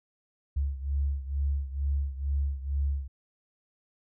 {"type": "beating tone pair", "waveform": "sine", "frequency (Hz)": [69.3, 71.5], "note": ["C#2", "D2"], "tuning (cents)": [0, -46], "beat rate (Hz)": 2.2, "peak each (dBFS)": [-28, -32], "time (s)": [0.56, 3.08], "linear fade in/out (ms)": 10, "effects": []}